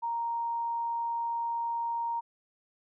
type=tone; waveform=sine; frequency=932.3 Hz; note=A#5; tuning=in tune; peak=-29 dBFS; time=0.02-2.21 s; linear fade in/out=20 ms; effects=none